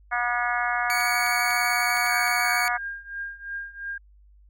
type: harmonic tone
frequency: 241.8 Hz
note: B3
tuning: 36 cents flat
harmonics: 3 / 4 / 5 / 6 / 7 / 8 / 9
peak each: -28 / -33 / -30 / -29 / -29 / -36 / -33 dBFS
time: 0.11-2.78 s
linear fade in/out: 20 ms
type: tone with vibrato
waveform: sawtooth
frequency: 2247 Hz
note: C#7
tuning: 23 cents sharp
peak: -22 dBFS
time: 0.9-2.68 s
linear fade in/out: 0 ms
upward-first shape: square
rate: 12 Hz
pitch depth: 10 cents each way
type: clicks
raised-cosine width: 0.2 ms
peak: -24 dBFS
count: 6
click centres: 1.005 / 1.266 / 1.507 / 1.969 / 2.064 / 2.275 s
type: tone with tremolo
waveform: sine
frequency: 1610 Hz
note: G6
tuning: 46 cents sharp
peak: -28 dBFS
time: 2.09-3.98 s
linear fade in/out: 5 ms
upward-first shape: triangle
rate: 2.9 Hz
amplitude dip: 90%
effects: added 50 Hz sine -51 dBFS peak until 4.49 s